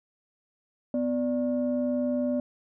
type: tone pair together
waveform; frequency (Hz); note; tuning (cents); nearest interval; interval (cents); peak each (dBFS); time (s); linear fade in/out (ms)
sine; 250.2 / 587.4; B3 / D5; +23 / 0; octave + minor third; 1477; -25 / -28; 0.94-2.4; 2
effects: tanh soft clip ceiling -18 dBFS